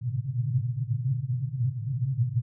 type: band-pass noise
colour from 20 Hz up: pink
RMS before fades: -28 dBFS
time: 0.01-2.42 s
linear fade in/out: 20 ms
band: 110 to 140 Hz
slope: 96 dB/octave
effects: none